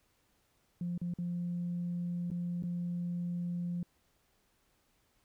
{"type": "tone with dropouts", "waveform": "sine", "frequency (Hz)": 174.61, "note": "F3", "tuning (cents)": 0, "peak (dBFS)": -32, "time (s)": [0.81, 3.83], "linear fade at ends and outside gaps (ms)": 2, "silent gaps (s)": [[0.978, 1.015], [1.138, 1.186], [2.303, 2.314], [2.625, 2.636]], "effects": ["tanh soft clip ceiling -29 dBFS", "pink hiss -73 dBFS RMS until 5.24 s"]}